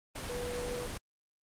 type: tone in noise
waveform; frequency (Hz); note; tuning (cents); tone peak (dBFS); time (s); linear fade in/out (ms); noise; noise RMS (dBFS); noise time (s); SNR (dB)
sine; 488.6; B4; -19; -36; 0.29-0.87; 10; pink; -39; 0.15-0.98; 0
effects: low-pass 10000 Hz 12 dB/octave + Opus 32 kbps